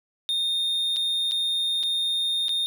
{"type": "tone with dropouts", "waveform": "triangle", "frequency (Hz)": 3663, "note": "A#7", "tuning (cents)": -31, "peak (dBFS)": -21, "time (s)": [0.29, 2.66], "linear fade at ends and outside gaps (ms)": 0, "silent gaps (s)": [[0.962, 0.967], [1.312, 1.319], [1.83, 1.835], [2.483, 2.492]], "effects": []}